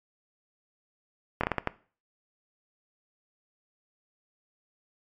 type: slowing click train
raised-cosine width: 0.5 ms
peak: -10 dBFS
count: 6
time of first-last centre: 1.41-1.673 s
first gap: 25 ms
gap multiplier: 1.38
effects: noise-tail reverb RT60 0.4 s tail -18 dB re dry + MP3 96 kbps